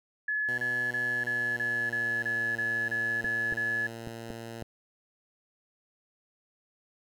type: tone bursts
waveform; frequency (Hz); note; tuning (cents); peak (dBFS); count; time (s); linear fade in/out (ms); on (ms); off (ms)
sine; 1708; G#6; +48; -27; 11; 0.28-3.87; 5; 300; 29
type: tone with pitch glide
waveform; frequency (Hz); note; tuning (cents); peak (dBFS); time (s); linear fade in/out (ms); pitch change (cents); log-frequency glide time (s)
10% pulse; 122.6 to 115.05; B2 to A#2; -12 to -22; -31; 0.48-4.63; 5; -110; 0.95-2.56
type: clicks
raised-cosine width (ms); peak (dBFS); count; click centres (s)
2; -24; 5; 3.244 / 3.524 / 4.073 / 4.304 / 4.623
effects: none